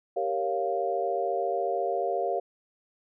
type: chord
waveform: sine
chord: G half-diminished seventh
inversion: none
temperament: equal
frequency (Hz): 392 / 466.2 / 554.4 / 698.5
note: G4 / Bb4 / Db5 / F5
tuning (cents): 0 / 0 / 0 / 0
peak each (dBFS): -32 / -32 / -32 / -29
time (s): 0.16-2.4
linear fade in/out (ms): 10
effects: none